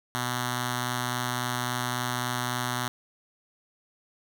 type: tone with notch filter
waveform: 5% pulse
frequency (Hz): 123.6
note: B2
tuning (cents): +2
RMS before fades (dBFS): -30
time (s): 0.15-2.88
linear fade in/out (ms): 0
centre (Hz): 470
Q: 0.73
effects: none